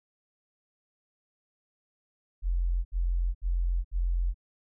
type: tone bursts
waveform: sine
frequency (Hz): 43.65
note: F1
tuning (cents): 0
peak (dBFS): -24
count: 4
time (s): 2.42-4.344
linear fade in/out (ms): 50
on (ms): 430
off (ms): 68
effects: none